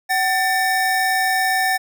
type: tone pair together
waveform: square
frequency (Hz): 756 / 1783.1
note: F#5 / A6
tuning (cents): +37 / +23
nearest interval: octave + minor third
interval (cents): 1486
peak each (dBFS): -20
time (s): 0.09-1.78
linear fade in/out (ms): 20
effects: none